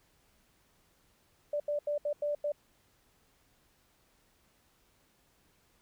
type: tone bursts at uneven times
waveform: sine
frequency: 587.3 Hz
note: D5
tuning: in tune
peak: -29 dBFS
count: 6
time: 1.53-1.6 / 1.68-1.79 / 1.87-1.98 / 2.05-2.13 / 2.22-2.35 / 2.44-2.52 s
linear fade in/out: 5 ms
effects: pink hiss -69 dBFS RMS until 5.81 s